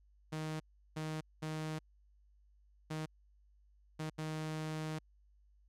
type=tone bursts at uneven times; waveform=sawtooth; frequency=156.2 Hz; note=D#3; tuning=7 cents sharp; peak=-34 dBFS; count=6; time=0.32-0.6 / 0.96-1.21 / 1.42-1.79 / 2.9-3.06 / 3.99-4.1 / 4.18-4.99 s; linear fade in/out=10 ms; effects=added 50 Hz sine -64 dBFS peak until 5.68 s + low-pass 10000 Hz 12 dB/octave